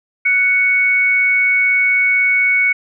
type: tone pair together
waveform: sine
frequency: 1483.3 / 2221 Hz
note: F#6 / C#7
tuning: +4 / +3 cents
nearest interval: perfect fifth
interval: 699 cents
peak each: -22 / -11 dBFS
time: 0.25-2.73 s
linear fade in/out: 10 ms
effects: none